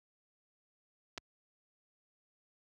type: clicks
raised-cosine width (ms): 0.2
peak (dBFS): -24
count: 2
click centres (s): 1.177 / 1.18
effects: high-pass 60 Hz 12 dB/octave